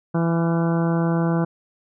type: harmonic tone with a mistuned harmonic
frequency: 167 Hz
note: E3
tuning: 23 cents sharp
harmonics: 1 / 2 / 3 / 4 / 5 / 6 / 7 / 8 / 9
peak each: -19 / -25 / -29 / -31 / -33 / -35 / -36 / -37 / -38 dBFS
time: 0.14-1.45 s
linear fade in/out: 10 ms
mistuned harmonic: 8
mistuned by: +49 cents
effects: none